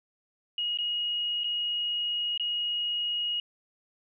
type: tone with dropouts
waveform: sine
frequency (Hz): 2885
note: F#7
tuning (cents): -44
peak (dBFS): -27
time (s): 0.58-3.4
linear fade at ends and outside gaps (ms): 2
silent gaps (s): 0.774-0.786 / 1.436-1.442 / 2.377-2.397
effects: none